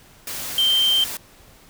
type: tone in noise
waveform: sine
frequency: 3136 Hz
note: G7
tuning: in tune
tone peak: -15 dBFS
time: 0.58-1.04 s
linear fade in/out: 2 ms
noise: white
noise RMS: -30 dBFS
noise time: 0.27-1.17 s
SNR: +12 dB
effects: pink hiss -50 dBFS RMS until 1.69 s